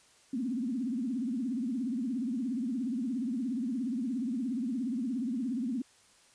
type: tone with vibrato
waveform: sine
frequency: 246.5 Hz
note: B3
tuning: 3 cents flat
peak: -30 dBFS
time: 0.33-5.82 s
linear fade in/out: 5 ms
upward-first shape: triangle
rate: 17 Hz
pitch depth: 240 cents each way
effects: white hiss -62 dBFS RMS until 6.34 s + resampled to 22050 Hz